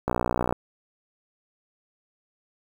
click train, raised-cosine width 1 ms, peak -10 dBFS, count 28, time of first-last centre 0.08-0.526 s, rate 60.6 Hz, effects 7-bit

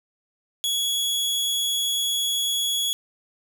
sawtooth tone, 3358 Hz, G#7, 18 cents sharp, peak -19 dBFS, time 0.64-2.93 s, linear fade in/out 0 ms, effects none

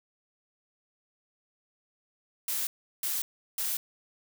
blue noise bursts, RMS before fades -31 dBFS, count 3, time 2.48-3.77 s, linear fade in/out 2 ms, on 190 ms, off 360 ms, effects none

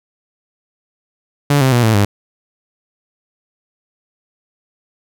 sawtooth tone with pitch steps, 143.7 / 131.77 / 120.84 / 110.81 / 101.61 Hz, D3 / C3 / B2 / A2 / G#2, -37 / +13 / -37 / +13 / -37 cents, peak -6 dBFS, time 1.5-2.05 s, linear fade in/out 5 ms, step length 110 ms, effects none

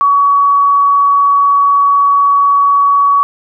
sine tone, 1129 Hz, C#6, 31 cents sharp, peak -6 dBFS, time 0.01-3.23 s, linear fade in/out 0 ms, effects none

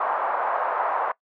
pink band-pass noise, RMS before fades -25 dBFS, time 0-1.12 s, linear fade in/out 5 ms, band 720 to 1200 Hz, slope 24 dB/octave, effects noise-tail reverb RT60 0.1 s tail -21 dB re dry

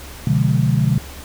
sine chord, B diminished seventh, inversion none, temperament equal with one note detuned, 125.48 / 146.83 / 174.61 / 207.7 Hz, B2 / D3 / F3 / Ab3, +28 / 0 / 0 / 0 cents, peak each -17 / -17 / -22 / -22 dBFS, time 0.27-0.98 s, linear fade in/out 2 ms, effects added 69 Hz sine -37 dBFS peak until 1.24 s + pink hiss -37 dBFS RMS until 1.24 s

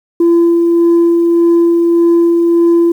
sine tone with tremolo, 339.5 Hz, F4, 49 cents flat, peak -3 dBFS, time 0.2-2.92 s, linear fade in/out 5 ms, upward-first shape sine, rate 1.7 Hz, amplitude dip 30%, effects tanh soft clip ceiling -4 dBFS + 7-bit

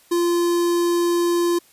square tone with notch filter, 345.7 Hz, F4, 18 cents flat, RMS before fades -19 dBFS, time 0.11-1.59 s, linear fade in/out 10 ms, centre 2200 Hz, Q 0.96, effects white hiss -54 dBFS RMS until 1.72 s + resampled to 32000 Hz

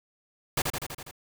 pink noise with echo, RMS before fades -26 dBFS, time 0.57-0.62 s, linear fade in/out 5 ms, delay 82 ms, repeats 6, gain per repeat -3 dB, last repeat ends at 1.112 s, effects none

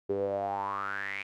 sawtooth tone with band-pass filter sweep, 99 Hz, G2, 18 cents sharp, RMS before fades -33 dBFS, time 0.09-1.23 s, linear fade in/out 10 ms, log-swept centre 400 to 2400 Hz, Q 9, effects none

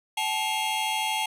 square tone cluster, 773 / 866 / 2126 / 2785 / 3283 Hz, G5 / A5 / C7 / F7 / G#7, -24 / -28 / +27 / -5 / -21 cents, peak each -35 / -29 / -36 / -34 / -33 dBFS, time 0.17-1.26 s, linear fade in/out 5 ms, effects resampled to 32000 Hz

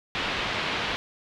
white low-pass noise, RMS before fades -29 dBFS, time 0.15-0.96 s, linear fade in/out 0 ms, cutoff 3500 Hz, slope 24 dB/octave, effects none

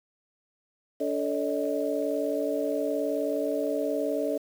sine tone cluster, 288 / 438.8 / 570 / 629 Hz, D4 / A4 / C#5 / D#5, -34 / -5 / +48 / +19 cents, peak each -31 dBFS, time 1-4.38 s, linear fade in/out 10 ms, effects 8-bit

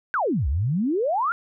sine exponential two-way sweep, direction down then up, 1605 to 62 to 1444 Hz, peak -20 dBFS, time 0.14-1.32 s, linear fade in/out 0 ms, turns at 0.48 s, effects none

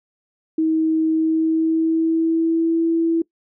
sine tone with pitch glide, 318.6 to 330.4 Hz, D#4 to E4, +41 to +4 cents, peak -15 dBFS, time 0.58-3.22 s, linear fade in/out 5 ms, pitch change +63 cents, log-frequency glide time 1.11-2.84 s, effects noise-tail reverb RT60 0.1 s tail -22 dB re dry

